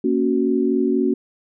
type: chord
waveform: sine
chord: F# major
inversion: first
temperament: equal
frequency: 233.1 / 277.2 / 370 Hz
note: A#3 / C#4 / F#4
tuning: 0 / 0 / 0 cents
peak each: -21 / -20 / -20 dBFS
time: 0.04-1.14 s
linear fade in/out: 5 ms
effects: none